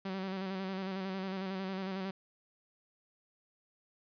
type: tone with vibrato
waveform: sawtooth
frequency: 190.6 Hz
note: G3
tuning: 48 cents flat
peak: -32 dBFS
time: 0.05-2.11 s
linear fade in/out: 5 ms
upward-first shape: square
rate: 11 Hz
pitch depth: 33 cents each way
effects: resampled to 11025 Hz + 11-bit